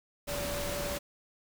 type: tone in noise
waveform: sine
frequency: 576 Hz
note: D5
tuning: 34 cents flat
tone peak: -36 dBFS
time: 0.27-0.99 s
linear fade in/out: 20 ms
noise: pink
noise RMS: -36 dBFS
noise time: 0.27-0.99 s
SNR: -3 dB
effects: none